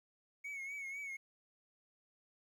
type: tone with vibrato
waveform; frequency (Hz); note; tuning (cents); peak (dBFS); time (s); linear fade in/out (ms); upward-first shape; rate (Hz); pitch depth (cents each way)
triangle; 2217; C#7; 0; -40; 0.44-1.17; 10; triangle; 4; 69
effects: 12-bit